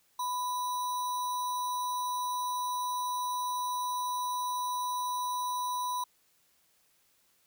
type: tone with sample-and-hold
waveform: sine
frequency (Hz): 994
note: B5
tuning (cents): +11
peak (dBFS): -30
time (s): 0.19-6.04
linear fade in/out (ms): 5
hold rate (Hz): 4900
effects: white hiss -69 dBFS RMS until 7.46 s